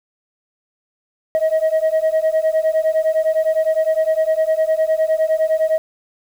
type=beating tone pair; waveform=sine; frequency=630 / 639.8 Hz; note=D#5 / D#5; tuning=+21 / +48 cents; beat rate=9.8 Hz; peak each=-15 dBFS; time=1.35-5.78 s; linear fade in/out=0 ms; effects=tanh soft clip ceiling -11 dBFS + 7-bit